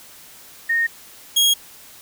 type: tone pair in turn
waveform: sine / sawtooth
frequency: 1847 / 3284 Hz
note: A#6 / G#7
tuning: -16 / -20 cents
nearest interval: minor seventh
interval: 996 cents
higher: second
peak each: -16 / -10 dBFS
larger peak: second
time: 0.69-0.87 / 1.36-1.54 s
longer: neither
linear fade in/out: 10 ms
effects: white hiss -44 dBFS RMS until 2.01 s